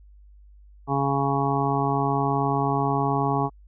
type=harmonic tone; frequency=138.8 Hz; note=C#3; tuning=3 cents sharp; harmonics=1 / 2 / 3 / 5 / 6 / 7 / 8; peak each=-26 / -28 / -29 / -30 / -27 / -32 / -29 dBFS; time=0.87-3.5 s; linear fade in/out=50 ms; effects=added 50 Hz sine -47 dBFS peak until 3.67 s